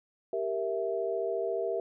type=chord; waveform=sine; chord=E diminished; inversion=first; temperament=equal; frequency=392 / 466.2 / 659.3 Hz; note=G4 / Bb4 / E5; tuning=0 / 0 / 0 cents; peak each=-33 dBFS; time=0.33-1.8 s; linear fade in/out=2 ms; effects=none